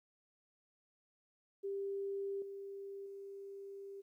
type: tone with level steps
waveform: sine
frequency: 395.4 Hz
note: G4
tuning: 15 cents sharp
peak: -37 / -44 / -46 dBFS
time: 1.63-4.02 s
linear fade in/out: 20 ms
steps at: 2.42 / 3.06 s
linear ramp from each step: 2 ms
effects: 13-bit